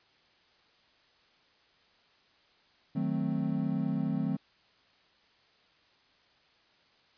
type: chord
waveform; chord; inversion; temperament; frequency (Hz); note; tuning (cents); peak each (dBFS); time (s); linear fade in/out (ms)
triangle; D# diminished seventh; none; equal; 155.56 / 185 / 220 / 261.6; D#3 / F#3 / A3 / C4; 0 / 0 / 0 / 0; -32; 2.95-4.37; 10
effects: white hiss -65 dBFS RMS until 7.17 s + resampled to 11025 Hz